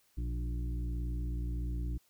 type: harmonic tone with a mistuned harmonic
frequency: 59 Hz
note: A#1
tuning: 22 cents sharp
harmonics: 1 / 2 / 3 / 5 / 6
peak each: -33 / -42 / -47 / -47 / -55 dBFS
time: 0.17-1.98 s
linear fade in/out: 10 ms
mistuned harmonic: 2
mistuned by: +35 cents
effects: white hiss -70 dBFS RMS until 2.09 s